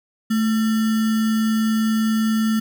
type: tone with sample-and-hold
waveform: sine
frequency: 220 Hz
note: A3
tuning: in tune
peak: -16 dBFS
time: 0.3-2.6 s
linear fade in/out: 10 ms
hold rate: 1575 Hz
effects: none